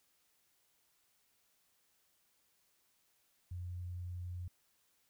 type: tone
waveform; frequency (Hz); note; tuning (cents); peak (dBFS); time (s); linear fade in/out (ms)
sine; 88.9; F2; +31; -40; 3.51-4.48; 5
effects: white hiss -75 dBFS RMS until 5.09 s